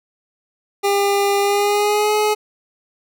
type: tone with pitch glide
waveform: 25% pulse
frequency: 401.3 to 423.4 Hz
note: G4 to G#4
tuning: +41 to +33 cents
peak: -11 dBFS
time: 0.83-2.35 s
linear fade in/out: 20 ms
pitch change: +92 cents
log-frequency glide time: 1.4-2.13 s
effects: none